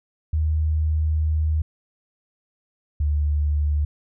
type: tone pair in turn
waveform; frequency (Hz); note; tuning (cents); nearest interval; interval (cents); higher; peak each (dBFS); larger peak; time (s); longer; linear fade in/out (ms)
sine; 77.78 / 73.99; D#2 / D2; 0 / +13; minor second; 87; first; -18; neither; 0.33-1.62 / 3-3.85; first; 5
effects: none